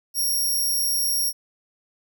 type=tone; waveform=5% pulse; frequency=5588 Hz; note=F8; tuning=in tune; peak=-15 dBFS; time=0.14-1.33 s; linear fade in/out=50 ms; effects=none